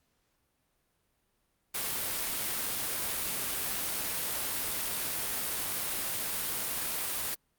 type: noise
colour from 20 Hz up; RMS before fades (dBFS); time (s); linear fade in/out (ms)
white; -33; 1.74-7.35; 10
effects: pink hiss -75 dBFS RMS until 7.58 s + Opus 48 kbps

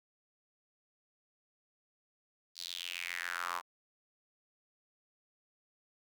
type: tone with high-pass filter sweep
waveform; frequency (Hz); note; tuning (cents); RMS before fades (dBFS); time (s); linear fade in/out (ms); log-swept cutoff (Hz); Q
sawtooth; 87.31; F2; 0; -40; 2.55-3.62; 50; 4600 to 1000; 4.4
effects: none

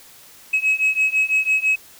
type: beating tone pair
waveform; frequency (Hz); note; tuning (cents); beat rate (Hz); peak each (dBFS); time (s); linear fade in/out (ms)
sine; 2558 / 2564; D#7 / E7; +47 / -49; 6; -18 / -17; 0.53-1.76; 10
effects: tanh soft clip ceiling -12 dBFS + white hiss -46 dBFS RMS until 1.99 s

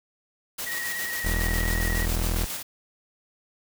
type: noise with tremolo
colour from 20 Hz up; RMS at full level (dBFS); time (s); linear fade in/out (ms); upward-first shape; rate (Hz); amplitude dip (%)
white; -32; 0.58-2.63; 10; square; 7.3; 35
type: tone with vibrato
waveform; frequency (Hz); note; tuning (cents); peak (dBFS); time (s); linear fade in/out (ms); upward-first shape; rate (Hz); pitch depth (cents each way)
sine; 1900; A#6; +33; -30; 0.66-2.06; 10; sine; 17; 39
type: tone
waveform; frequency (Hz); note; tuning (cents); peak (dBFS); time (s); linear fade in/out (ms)
30% pulse; 41; E1; -9; -21; 1.24-2.46; 10
effects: none

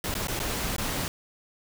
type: noise with dropouts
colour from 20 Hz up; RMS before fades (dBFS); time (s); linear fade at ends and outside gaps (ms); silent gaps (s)
pink; -30; 0.04-1.08; 1; 0.141-0.151 / 0.271-0.283 / 0.392-0.4 / 0.764-0.782
effects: none

